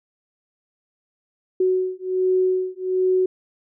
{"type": "beating tone pair", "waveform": "sine", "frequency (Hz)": [370.6, 371.9], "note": ["F#4", "F#4"], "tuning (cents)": [3, 9], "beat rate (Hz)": 1.3, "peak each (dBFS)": -21, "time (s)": [1.6, 3.26], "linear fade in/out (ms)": 5, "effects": []}